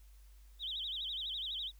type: tone with vibrato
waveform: sine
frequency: 3428 Hz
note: A7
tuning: 46 cents flat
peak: -37 dBFS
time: 0.59-1.72 s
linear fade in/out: 50 ms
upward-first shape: sine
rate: 12 Hz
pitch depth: 210 cents each way
effects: added 50 Hz sine -55 dBFS peak until 1.79 s + white hiss -70 dBFS RMS until 1.79 s

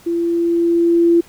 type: tone with level ramp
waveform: sine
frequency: 339.6 Hz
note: F4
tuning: 48 cents flat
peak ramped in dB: -16 to -8 dBFS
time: 0.06-1.21 s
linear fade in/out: 10 ms
effects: pink hiss -46 dBFS RMS until 1.28 s

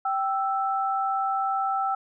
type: tone pair together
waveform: sine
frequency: 779.7 / 1322 Hz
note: G5 / E6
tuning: -10 / +5 cents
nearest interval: major sixth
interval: 915 cents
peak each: -25 / -27 dBFS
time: 0.05-1.95 s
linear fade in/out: 5 ms
effects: none

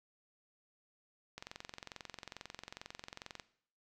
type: click train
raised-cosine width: 0.2 ms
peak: -27 dBFS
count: 46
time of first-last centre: 1.38-3.398 s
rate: 22.3 Hz
effects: noise-tail reverb RT60 0.6 s tail -17 dB re dry

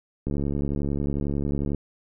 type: click train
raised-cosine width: 3 ms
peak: -15 dBFS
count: 106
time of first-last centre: 0.27-1.747 s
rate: 71.1 Hz
effects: none

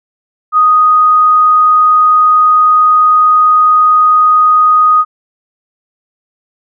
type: tone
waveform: sine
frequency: 1244.5 Hz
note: D#6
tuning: in tune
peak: -4 dBFS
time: 0.52-5.05 s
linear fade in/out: 50 ms
effects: none

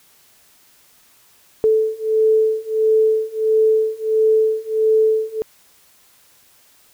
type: beating tone pair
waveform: sine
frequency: 437.2 / 438.7 Hz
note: A4 / A4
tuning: -11 / -5 cents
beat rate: 1.5 Hz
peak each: -17 / -16 dBFS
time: 1.64-5.42 s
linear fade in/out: 0 ms
effects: white hiss -53 dBFS RMS until 6.93 s

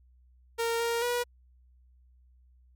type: tone with pitch steps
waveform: sawtooth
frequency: 462.2 / 466.6 / 484.6 Hz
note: A#4 / A#4 / B4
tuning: -15 / +2 / -33 cents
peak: -23 dBFS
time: 0.58-1.24 s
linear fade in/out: 20 ms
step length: 220 ms
effects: added 62 Hz sine -57 dBFS peak until 2.75 s + MP3 96 kbps

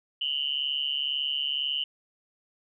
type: tone with amplitude modulation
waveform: sine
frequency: 2961 Hz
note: F#7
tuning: 1 cent sharp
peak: -22 dBFS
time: 0.21-1.84 s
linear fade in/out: 5 ms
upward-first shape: sine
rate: 142 Hz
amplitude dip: 100%
effects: none

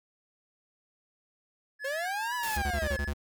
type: tone with vibrato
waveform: triangle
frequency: 1661.2 Hz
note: G#6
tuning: in tune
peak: -33 dBFS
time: 1.79-3.12 s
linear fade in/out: 50 ms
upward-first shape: square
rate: 1.9 Hz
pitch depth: 48 cents each way
type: linear two-way sweep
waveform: 45% pulse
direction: up then down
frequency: 519 to 1000 to 522 Hz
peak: -32 dBFS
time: 1.84-2.97 s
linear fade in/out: 10 ms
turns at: 2.35 s
type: noise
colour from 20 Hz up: white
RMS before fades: -38 dBFS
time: 2.43-2.57 s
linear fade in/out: 2 ms
type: tone bursts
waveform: square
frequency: 71.6 Hz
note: D2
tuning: 43 cents flat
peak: -30 dBFS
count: 7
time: 2.56-3.135 s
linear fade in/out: 10 ms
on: 65 ms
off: 20 ms
effects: none

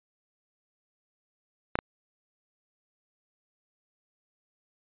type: clicks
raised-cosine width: 0.5 ms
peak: -10 dBFS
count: 2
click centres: 1.755 / 1.789 s
effects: resampled to 8000 Hz

